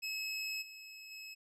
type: tone with level steps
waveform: 25% pulse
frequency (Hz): 2579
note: E7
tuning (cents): -39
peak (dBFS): -33 / -45 / -42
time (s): 0.02-1.35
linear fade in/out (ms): 20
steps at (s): 0.61 / 1.1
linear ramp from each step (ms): 20
effects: resampled to 32000 Hz